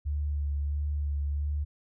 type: tone with vibrato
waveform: sine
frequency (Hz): 72.6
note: D2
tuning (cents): -19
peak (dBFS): -27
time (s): 0.05-1.65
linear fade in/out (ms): 20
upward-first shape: sine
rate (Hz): 1.5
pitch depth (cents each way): 22
effects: none